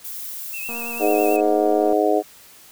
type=noise; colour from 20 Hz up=violet; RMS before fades=-32 dBFS; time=0.04-1.37 s; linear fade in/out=10 ms
type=tone with vibrato; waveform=triangle; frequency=2625 Hz; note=E7; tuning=8 cents flat; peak=-29 dBFS; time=0.53-1.41 s; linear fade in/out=10 ms; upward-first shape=triangle; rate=9.1 Hz; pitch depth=67 cents each way
type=click train; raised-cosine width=1 ms; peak=-23 dBFS; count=292; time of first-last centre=0.69-1.928 s; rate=235 Hz
type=harmonic tone; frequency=104.9 Hz; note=G#2; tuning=18 cents sharp; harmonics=3 / 4 / 5 / 6 / 7; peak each=-22 / -20 / -24 / -22 / -22 dBFS; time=0.99-2.23 s; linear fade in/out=50 ms
effects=white hiss -47 dBFS RMS until 2.71 s